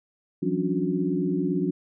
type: tone cluster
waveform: sine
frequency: 170.6 / 187.2 / 276.3 / 293.5 / 363.6 Hz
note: F3 / F#3 / C#4 / D4 / F#4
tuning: -40 / +20 / -6 / -1 / -30 cents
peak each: -29 dBFS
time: 0.42-1.71 s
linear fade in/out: 10 ms
effects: none